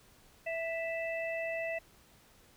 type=harmonic tone; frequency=659.3 Hz; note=E5; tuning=in tune; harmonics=1 / 3 / 4; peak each=-35 / -40 / -41 dBFS; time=0.46-1.79 s; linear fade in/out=10 ms; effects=pink hiss -62 dBFS RMS until 2.56 s